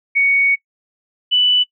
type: tone pair in turn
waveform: sine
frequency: 2231 / 2978 Hz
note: C#7 / F#7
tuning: +11 / +11 cents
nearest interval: perfect fourth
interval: 500 cents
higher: second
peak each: -11 dBFS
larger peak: neither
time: 0.15-0.56 / 1.31-1.64 s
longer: first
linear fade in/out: 20 ms
effects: noise-tail reverb RT60 0.1 s tail -22 dB re dry